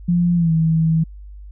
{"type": "tone with pitch glide", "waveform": "sine", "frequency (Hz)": [174.2, 161.6], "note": ["F3", "E3"], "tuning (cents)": [-4, -34], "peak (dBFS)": -13, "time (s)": [0.08, 1.04], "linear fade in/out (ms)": 10, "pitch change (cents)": -130, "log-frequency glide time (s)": [0.35, 0.52], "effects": ["added 50 Hz sine -34 dBFS peak until 1.51 s"]}